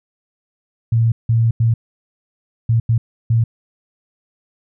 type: tone bursts at uneven times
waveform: sine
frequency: 114.7 Hz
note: A#2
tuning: 28 cents flat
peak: -11 dBFS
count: 6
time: 0.92-1.12 / 1.29-1.51 / 1.6-1.74 / 2.69-2.8 / 2.89-2.98 / 3.3-3.44 s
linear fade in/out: 5 ms
effects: none